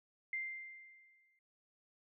sine tone with exponential decay, 2093 Hz, C7, in tune, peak -35 dBFS, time 0.33-1.39 s, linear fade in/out 2 ms, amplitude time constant 230 ms, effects none

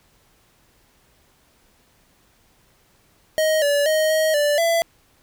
square tone with pitch steps, 627 / 575 / 625 / 630 / 586 / 670 Hz, D#5 / D5 / D#5 / D#5 / D5 / E5, +13 / -37 / +8 / +21 / -4 / +28 cents, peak -17 dBFS, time 3.38-4.82 s, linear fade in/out 0 ms, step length 240 ms, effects pink hiss -59 dBFS RMS until 5.22 s

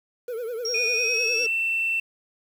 triangle tone with vibrato, 468.8 Hz, A#4, 10 cents sharp, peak -26 dBFS, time 0.28-1.47 s, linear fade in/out 5 ms, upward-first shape triangle, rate 9.9 Hz, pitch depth 140 cents each way
sine tone, 5588 Hz, F8, in tune, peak -25 dBFS, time 0.65-1.46 s, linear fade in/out 2 ms
sine tone with pitch glide, 2462 to 2685 Hz, D#7 to E7, -19 to +31 cents, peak -21 dBFS, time 0.74-2 s, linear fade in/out 5 ms, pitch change +150 cents, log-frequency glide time 0.92-1.51 s
effects tanh soft clip ceiling -16 dBFS + 8-bit

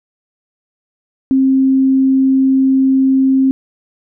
sine tone, 265.9 Hz, C4, 28 cents sharp, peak -8 dBFS, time 1.31-3.51 s, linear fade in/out 0 ms, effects none

